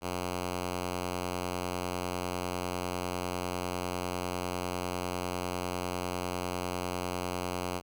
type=tone; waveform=5% pulse; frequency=90 Hz; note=F#2; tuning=47 cents flat; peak=-21 dBFS; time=0.01-7.82 s; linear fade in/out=50 ms; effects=none